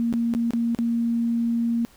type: tone with dropouts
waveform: sine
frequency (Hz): 233.1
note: A#3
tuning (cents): 0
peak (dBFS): -20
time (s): 0-1.85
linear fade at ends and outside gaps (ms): 0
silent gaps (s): 0.127-0.138 / 0.338-0.349 / 0.507-0.535 / 0.748-0.788
effects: pink hiss -54 dBFS RMS until 1.96 s